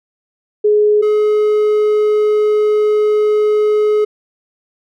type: tone pair in turn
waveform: sine / triangle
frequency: 420 / 423.4 Hz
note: G#4 / G#4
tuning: +19 / +33 cents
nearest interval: unison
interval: 14 cents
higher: second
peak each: -8 / -8 dBFS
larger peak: neither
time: 0.64-1.02 / 1.02-4.05 s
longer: second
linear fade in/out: 10 ms
effects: none